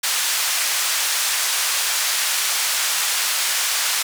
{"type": "band-pass noise", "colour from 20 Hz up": "white", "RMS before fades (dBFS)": -21, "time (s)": [0.03, 4.03], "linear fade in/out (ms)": 10, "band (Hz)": [1000, 9200], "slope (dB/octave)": 12, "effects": []}